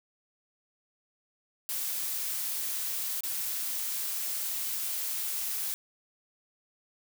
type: noise with dropouts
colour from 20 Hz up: blue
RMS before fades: -33 dBFS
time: 1.69-5.74 s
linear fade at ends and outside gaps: 0 ms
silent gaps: 3.207-3.235 s
effects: none